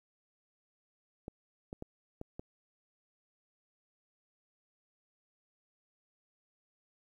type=clicks; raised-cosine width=2 ms; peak=-28 dBFS; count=5; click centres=1.281 / 1.729 / 1.824 / 2.214 / 2.395 s; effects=11-bit